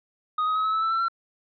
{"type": "tone with pitch steps", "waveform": "triangle", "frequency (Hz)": [1246, 1261.2, 1276.6, 1292.2, 1307.9, 1323.9, 1340.1, 1356.4], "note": ["D#6", "D#6", "D#6", "E6", "E6", "E6", "E6", "E6"], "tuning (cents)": [2, 23, 44, -35, -14, 7, 28, 49], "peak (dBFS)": -20, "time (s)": [0.38, 1.084], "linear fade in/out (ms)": 5, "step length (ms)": 88, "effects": ["resampled to 11025 Hz"]}